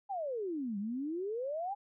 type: exponential two-way sweep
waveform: sine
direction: down then up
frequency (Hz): 830.6 to 194.5 to 830.6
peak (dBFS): -34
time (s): 0.09-1.75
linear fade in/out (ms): 20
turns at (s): 0.78
effects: none